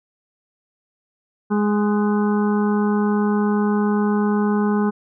harmonic tone with a mistuned harmonic, 207.7 Hz, G#3, in tune, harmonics 1 / 2 / 4 / 5 / 6 / 7, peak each -17 / -23 / -29 / -31 / -33 / -34 dBFS, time 1.5-4.91 s, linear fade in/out 20 ms, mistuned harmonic 7, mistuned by +44 cents, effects none

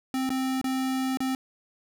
square tone with dropouts, 262 Hz, C4, 2 cents sharp, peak -26 dBFS, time 0.14-1.35 s, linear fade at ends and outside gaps 1 ms, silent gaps 0.293-0.303 / 0.614-0.642 / 1.172-1.204 s, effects none

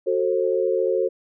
sine chord, F# diminished, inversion none, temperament just, 370 / 444 / 532.8 Hz, F#4 / A4 / C5, 0 / +16 / +31 cents, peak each -23 dBFS, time 0.06-1.09 s, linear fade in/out 20 ms, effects none

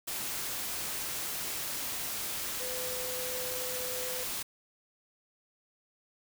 sine tone in noise, 505 Hz, B4, 39 cents sharp, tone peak -39 dBFS, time 2.6-4.24 s, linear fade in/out 10 ms, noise white, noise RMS -36 dBFS, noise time 0.07-4.43 s, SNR -6 dB, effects none

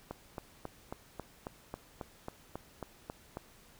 click train, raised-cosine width 1 ms, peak -25 dBFS, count 13, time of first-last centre 0.11-3.371 s, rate 3.68 Hz, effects pink hiss -60 dBFS RMS until 3.79 s

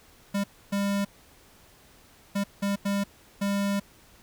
square tone bursts at uneven times, 200 Hz, G3, 35 cents sharp, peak -25 dBFS, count 6, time 0.34-0.44 / 0.72-1.05 / 2.35-2.44 / 2.62-2.76 / 2.85-3.04 / 3.41-3.8 s, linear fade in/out 10 ms, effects pink hiss -56 dBFS RMS until 4.22 s

